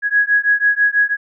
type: beating tone pair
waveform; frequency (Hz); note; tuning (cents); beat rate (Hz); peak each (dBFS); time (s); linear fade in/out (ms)
sine; 1661.2 / 1667.3; G#6 / G#6; 0 / +6; 6.1; -15; 0.02-1.17; 50
effects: none